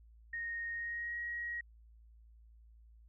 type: tone with pitch glide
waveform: sine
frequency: 1858 to 1895.9 Hz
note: A#6 to A#6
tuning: -6 to +29 cents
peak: -37 dBFS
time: 0.33-1.61 s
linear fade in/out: 5 ms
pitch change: +35 cents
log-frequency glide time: 0.73-1.18 s
effects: added 56 Hz sine -57 dBFS peak until 3.08 s